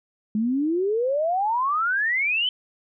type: exponential sweep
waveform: sine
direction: up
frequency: 207.7 to 3100 Hz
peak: -20 dBFS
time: 0.35-2.49 s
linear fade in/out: 2 ms
effects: none